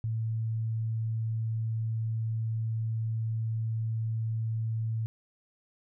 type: tone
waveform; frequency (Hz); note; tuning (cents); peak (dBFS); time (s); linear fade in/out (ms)
sine; 112; A2; +31; -28; 0.04-5.06; 0
effects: none